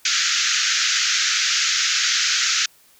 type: band-pass noise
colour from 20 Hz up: white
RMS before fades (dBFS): -20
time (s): 0.05-2.66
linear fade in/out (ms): 5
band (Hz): 1300 to 6900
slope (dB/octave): 96
effects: white hiss -54 dBFS RMS until 2.99 s